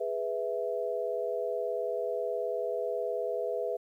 sine chord, E major, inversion first, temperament equal, 415.3 / 493.9 / 659.3 Hz, G#4 / B4 / E5, 0 / 0 / 0 cents, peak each -35 / -33 / -34 dBFS, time 0-3.77 s, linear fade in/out 10 ms, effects 11-bit

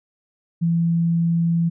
sine tone, 168 Hz, E3, 33 cents sharp, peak -16 dBFS, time 0.61-1.7 s, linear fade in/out 20 ms, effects none

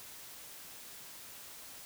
silence, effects white hiss -50 dBFS RMS until 1.85 s

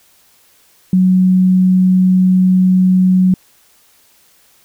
sine tone, 185 Hz, F#3, in tune, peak -7 dBFS, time 0.93-3.34 s, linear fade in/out 2 ms, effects white hiss -51 dBFS RMS until 4.64 s

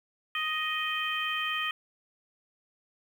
harmonic tone, 624 Hz, D#5, 5 cents sharp, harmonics 2 / 3 / 4 / 5, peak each -34 / -34 / -34 / -34 dBFS, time 0.35-1.71 s, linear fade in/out 2 ms, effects 9-bit

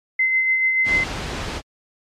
sine tone with tremolo, 2060 Hz, C7, 28 cents flat, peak -14 dBFS, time 0.19-1.04 s, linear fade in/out 5 ms, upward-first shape sine, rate 6.9 Hz, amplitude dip 35%
pink noise, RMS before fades -27 dBFS, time 0.84-1.62 s, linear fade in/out 50 ms
effects low-pass 5000 Hz 12 dB/octave + MP3 64 kbps

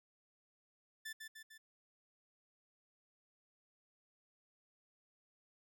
sawtooth tone with echo, 1760 Hz, A6, in tune, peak -40 dBFS, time 1.05-1.13 s, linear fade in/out 10 ms, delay 150 ms, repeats 3, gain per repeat -4 dB, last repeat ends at 1.58 s, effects none

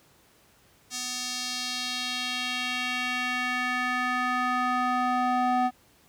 square tone with band-pass filter sweep, 250 Hz, B3, 21 cents sharp, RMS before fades -28 dBFS, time 0.9-5.71 s, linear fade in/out 50 ms, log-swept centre 6200 to 790 Hz, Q 1.8, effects pink hiss -60 dBFS RMS until 6.08 s + high-pass 60 Hz 12 dB/octave

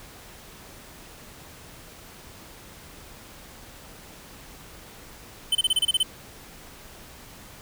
square tone bursts, 3059 Hz, G7, 43 cents flat, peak -19 dBFS, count 9, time 5.52-6.031 s, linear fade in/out 5 ms, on 31 ms, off 29 ms, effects pink hiss -46 dBFS RMS until 7.61 s

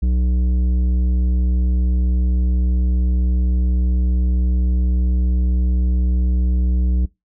triangle tone with tanh clipping, 61.74 Hz, B1, in tune, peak -16 dBFS, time 0.02-7.06 s, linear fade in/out 10 ms, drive 14 dB, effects noise-tail reverb RT60 0.2 s tail -22 dB re dry

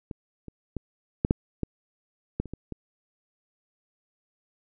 clicks, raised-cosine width 3 ms, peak -22 / -27 / -18 / -9 / -6 / -14 / -13 / -27 / -22 / -21 dBFS, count 10, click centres 0.112 / 0.483 / 0.767 / 1.249 / 1.309 / 1.633 / 2.4 / 2.457 / 2.536 / 2.723 s, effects none

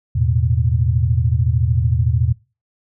sine chord, E suspended fourth, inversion none, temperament equal with one note detuned, 81.88 / 110 / 123.47 Hz, E2 / A2 / B2, -11 / 0 / 0 cents, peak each -18 dBFS, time 0.15-2.33 s, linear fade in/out 10 ms, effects noise-tail reverb RT60 0.3 s tail -23 dB re dry

